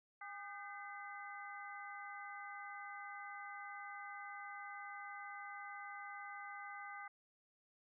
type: harmonic tone with a mistuned harmonic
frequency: 405.9 Hz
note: G#4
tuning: 40 cents flat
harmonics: 2 / 3 / 4 / 5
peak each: -52 / -52 / -53 / -53 dBFS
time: 0.21-7.08 s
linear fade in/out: 5 ms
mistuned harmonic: 4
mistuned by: -87 cents
effects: none